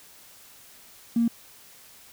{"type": "tone", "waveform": "triangle", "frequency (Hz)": 232.7, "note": "A#3", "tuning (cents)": -3, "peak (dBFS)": -15, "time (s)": [1.16, 1.28], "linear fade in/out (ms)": 5, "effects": ["tanh soft clip ceiling -17 dBFS", "white hiss -51 dBFS RMS until 2.12 s"]}